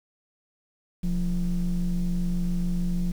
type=ring-modulated tone; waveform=triangle; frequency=76.5 Hz; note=D#2; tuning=29 cents flat; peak=-17 dBFS; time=1.03-3.12 s; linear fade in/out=10 ms; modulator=100 Hz; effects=tanh soft clip ceiling -14 dBFS + 8-bit